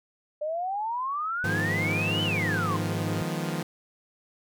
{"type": "exponential two-way sweep", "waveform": "sine", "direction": "up then down", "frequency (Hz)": [590, 3065, 1015], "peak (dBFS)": -27, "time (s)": [0.41, 2.77], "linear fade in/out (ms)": 10, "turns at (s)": 2.23}
{"type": "harmonic tone", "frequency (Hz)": 102.6, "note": "G#2", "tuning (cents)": -21, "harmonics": [1, 3, 4, 5], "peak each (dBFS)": [-31, -41, -43, -45], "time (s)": [1.44, 3.22], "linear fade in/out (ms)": 0}
{"type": "chord", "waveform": "sawtooth", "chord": "F half-diminished seventh", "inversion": "third", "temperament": "equal", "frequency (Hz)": [155.56, 174.61, 207.7, 246.9], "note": ["Eb3", "F3", "Ab3", "Cb4"], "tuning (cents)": [0, 0, 0, 0], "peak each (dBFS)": [-28, -28, -34, -34], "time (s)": [1.44, 3.63], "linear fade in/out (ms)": 5}
{"effects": []}